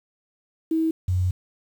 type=tone pair in turn; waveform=sine; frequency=322.2 / 91.39 Hz; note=E4 / F#2; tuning=-39 / -21 cents; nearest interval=octave + minor seventh; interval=2182 cents; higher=first; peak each=-19 dBFS; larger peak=neither; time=0.71-0.91 / 1.08-1.31 s; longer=second; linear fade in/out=5 ms; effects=8-bit